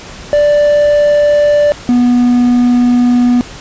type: tone pair in turn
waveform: triangle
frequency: 587.3 / 244.5 Hz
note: D5 / B3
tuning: 0 / -17 cents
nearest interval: octave + minor third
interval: 1517 cents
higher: first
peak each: -4 dBFS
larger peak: neither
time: 0.33-1.72 / 1.89-3.41 s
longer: second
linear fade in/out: 0 ms
effects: pink hiss -30 dBFS RMS until 3.6 s + resampled to 16000 Hz